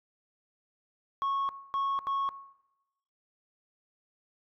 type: tone bursts at uneven times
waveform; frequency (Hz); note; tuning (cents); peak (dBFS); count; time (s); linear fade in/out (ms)
sine; 1100; C#6; -14; -25; 3; 1.22-1.49 / 1.74-1.99 / 2.07-2.29; 0
effects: noise-tail reverb RT60 0.9 s tail -18 dB re dry + tanh soft clip ceiling -26 dBFS